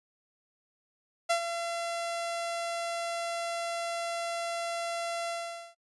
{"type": "tone with ADSR envelope", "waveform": "sawtooth", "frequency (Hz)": 680, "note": "F5", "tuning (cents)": -46, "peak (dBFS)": -19, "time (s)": [1.29, 5.75], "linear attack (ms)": 16, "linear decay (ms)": 89, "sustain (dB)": -9, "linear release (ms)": 460, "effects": ["noise-tail reverb RT60 0.1 s tail -25 dB re dry", "resampled to 24000 Hz"]}